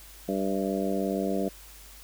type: harmonic tone with a mistuned harmonic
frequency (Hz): 97.7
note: G2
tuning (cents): -5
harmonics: 2 / 3 / 4 / 5 / 6 / 7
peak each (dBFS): -30 / -32 / -33 / -34 / -35 / -35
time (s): 0.28-1.49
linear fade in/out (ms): 10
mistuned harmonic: 7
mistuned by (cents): -28
effects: added 50 Hz sine -50 dBFS peak until 2.03 s + white hiss -50 dBFS RMS until 2.03 s